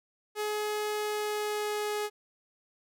sawtooth tone with pitch glide, 422.1 to 419.2 Hz, G#4 to G#4, +28 to +16 cents, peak -26 dBFS, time 0.35-2.1 s, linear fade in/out 50 ms, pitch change -12 cents, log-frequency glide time 0.95-1.95 s, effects none

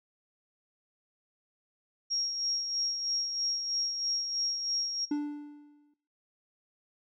sine tone with tremolo, 5588 Hz, F8, in tune, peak -27 dBFS, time 2.1-5.06 s, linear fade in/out 20 ms, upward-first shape sine, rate 3.1 Hz, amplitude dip 50%
triangle tone with exponential decay, 293.7 Hz, D4, in tune, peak -23 dBFS, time 5.11-5.94 s, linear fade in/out 5 ms, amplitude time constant 180 ms
effects noise-tail reverb RT60 0.4 s tail -17 dB re dry

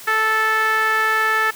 sawtooth tone with band-pass filter, 438.3 Hz, A4, 7 cents flat, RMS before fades -18 dBFS, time 0.07-1.51 s, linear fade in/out 10 ms, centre 1600 Hz, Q 4.6, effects white hiss -38 dBFS RMS until 1.55 s + high-pass 100 Hz 12 dB/octave

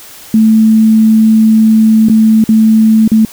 sine tone with dropouts, 220 Hz, A3, in tune, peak -3 dBFS, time 0.34-3.25 s, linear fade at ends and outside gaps 2 ms, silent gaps 2.086-2.097 / 2.44-2.49 / 3.078-3.117 s, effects white hiss -33 dBFS RMS until 3.32 s

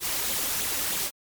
white noise with flanger, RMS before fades -28 dBFS, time 0-1.11 s, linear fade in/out 50 ms, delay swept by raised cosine 0.26 to 3.66 ms, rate 3.2 Hz, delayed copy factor +0.5, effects MP3 96 kbps

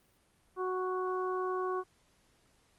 harmonic tone, 370 Hz, F#4, in tune, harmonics 1 / 2 / 3 / 4, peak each -33 / -42 / -36 / -47 dBFS, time 0.56-1.84 s, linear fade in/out 50 ms, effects pink hiss -69 dBFS RMS until 2.78 s + Opus 32 kbps

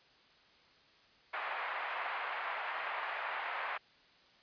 pink band-pass noise, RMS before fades -39 dBFS, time 1.33-3.78 s, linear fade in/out 10 ms, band 730 to 2400 Hz, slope 24 dB/octave, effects white hiss -64 dBFS RMS until 4.42 s + resampled to 11025 Hz

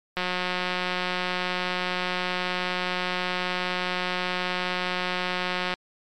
click train, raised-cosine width 0.3 ms, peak -11 dBFS, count 1009, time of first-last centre 0.17-5.739 s, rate 181 Hz, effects MP3 96 kbps

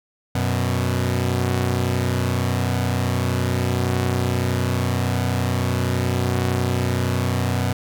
sawtooth tone pair together, 92.5 / 123.47 Hz, F#2 / B2, 0 / 0 cents, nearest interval perfect fourth, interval 500 cents, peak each -18 dBFS, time 0.35-7.73 s, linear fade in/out 5 ms, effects none

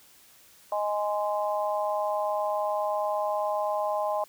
harmonic tone, 207.7 Hz, G#3, in tune, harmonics 3 / 4 / 5, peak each -28 / -30 / -32 dBFS, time 0.72-4.24 s, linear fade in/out 2 ms, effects white hiss -56 dBFS RMS until 4.28 s

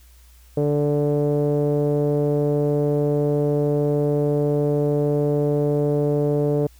sawtooth tone with low-pass filter, 146.4 Hz, D3, 5 cents flat, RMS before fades -20 dBFS, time 0.57-6.67 s, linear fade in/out 5 ms, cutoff 500 Hz, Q 5.4, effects added 60 Hz sine -47 dBFS peak until 6.79 s + white hiss -56 dBFS RMS until 6.79 s

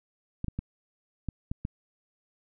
clicks, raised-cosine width 5 ms, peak -19 dBFS, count 6, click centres 0.444 / 0.483 / 0.59 / 1.287 / 1.515 / 1.651 s, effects none

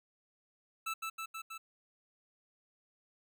25% pulse tone with echo, 1318.5 Hz, E6, in tune, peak -31 dBFS, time 0.86-0.94 s, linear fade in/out 10 ms, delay 160 ms, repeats 4, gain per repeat -2 dB, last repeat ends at 1.58 s, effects none

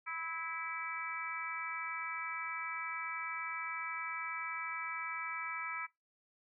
harmonic tone with a mistuned harmonic, 329.6 Hz, E4, in tune, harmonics 3 / 4 / 5 / 6 / 7, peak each -47 / -42 / -48 / -47 / -42 dBFS, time 0.06-5.87 s, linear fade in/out 20 ms, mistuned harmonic 4, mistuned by -25 cents, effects noise-tail reverb RT60 0.2 s tail -20 dB re dry

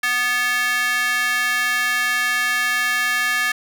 square tone with high-pass filter, 246.1 Hz, B3, 6 cents flat, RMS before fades -20 dBFS, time 0.03-3.52 s, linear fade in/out 5 ms, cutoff 1700 Hz, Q 3.2, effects none

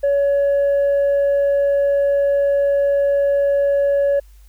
sine tone with tanh clipping, 563 Hz, C#5, 27 cents sharp, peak -14 dBFS, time 0.03-4.2 s, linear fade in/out 10 ms, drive 1 dB, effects added 50 Hz sine -42 dBFS peak until 4.48 s + white hiss -58 dBFS RMS until 4.48 s

